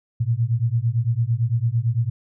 sine beating tone pair, 112.3 / 121.2 Hz, A2 / B2, +36 / -32 cents, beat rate 8.9 Hz, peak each -21 dBFS, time 0.2-2.1 s, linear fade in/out 10 ms, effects none

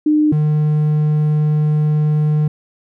sine / triangle tone pair in turn, 303.1 / 151.55 Hz, D#4 / D#3, -45 / -45 cents, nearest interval octave, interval 1200 cents, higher first, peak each -10 dBFS, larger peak neither, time 0.06-0.32 / 0.32-2.48 s, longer second, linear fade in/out 5 ms, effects none

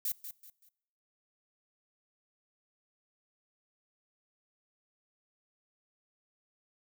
violet noise with echo, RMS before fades -33 dBFS, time 0.05-0.12 s, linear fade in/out 2 ms, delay 190 ms, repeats 3, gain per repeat -10 dB, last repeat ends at 0.69 s, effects noise-tail reverb RT60 0.8 s tail -23 dB re dry

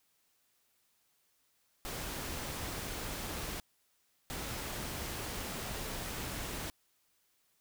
pink noise bursts at uneven times, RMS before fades -40 dBFS, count 2, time 1.85-3.6 / 4.3-6.7 s, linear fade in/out 0 ms, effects white hiss -74 dBFS RMS until 7.6 s

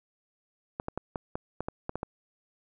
clicks, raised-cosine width 1 ms, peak -18 dBFS, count 10, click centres 0.799 / 0.884 / 0.976 / 1.158 / 1.355 / 1.606 / 1.685 / 1.894 / 1.956 / 2.031 s, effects none

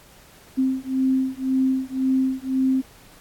sine beating tone pair, 261.6 / 263.5 Hz, C4 / C4, 0 / +12 cents, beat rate 1.9 Hz, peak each -22 dBFS, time 0.57-2.82 s, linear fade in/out 20 ms, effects pink hiss -50 dBFS RMS until 3.2 s + AAC 64 kbps

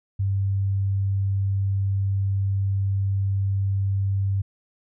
sine tone, 98 Hz, G2, in tune, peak -20 dBFS, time 0.19-4.42 s, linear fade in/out 10 ms, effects none

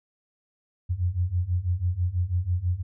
sine beating tone pair, 86 / 92.1 Hz, F2 / F#2, -26 / -7 cents, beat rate 6.1 Hz, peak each -27 / -25 dBFS, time 0.89-2.83 s, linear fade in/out 20 ms, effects none

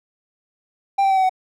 triangle tone with pitch steps, 789 / 778.6 / 768.3 / 758.2 / 748.2 Hz, G5 / G5 / G5 / F#5 / F#5, +11 / -12 / -35 / +42 / +19 cents, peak -12 dBFS, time 0.98-1.295 s, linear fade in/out 10 ms, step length 63 ms, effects none

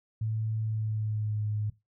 sine tone with pitch glide, 110 to 105.82 Hz, A2 to G#2, 0 to +33 cents, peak -28 dBFS, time 0.21-1.7 s, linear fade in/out 5 ms, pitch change -67 cents, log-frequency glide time 0.61-1.43 s, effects noise-tail reverb RT60 0.2 s tail -17 dB re dry

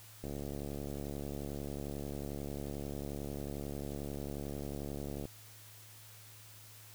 click train, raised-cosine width 2 ms, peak -28 dBFS, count 358, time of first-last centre 0.24-5.254 s, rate 71.2 Hz, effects added 107 Hz sine -57 dBFS peak until 6.94 s + white hiss -56 dBFS RMS until 6.94 s

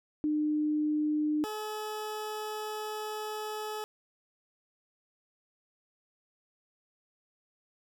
sine / 20% pulse tone pair in turn, 302.4 / 427.7 Hz, D#4 / A4, -49 / -49 cents, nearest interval tritone, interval 600 cents, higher second, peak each -26 / -30 dBFS, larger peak first, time 0.24-1.44 / 1.44-3.84 s, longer second, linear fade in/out 0 ms, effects none

